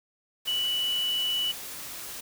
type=tone in noise; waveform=sine; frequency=2960 Hz; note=F#7; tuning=in tune; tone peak=-25 dBFS; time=0.47-1.52 s; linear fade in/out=10 ms; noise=white; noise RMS=-39 dBFS; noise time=0.45-2.21 s; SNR=+11 dB; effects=none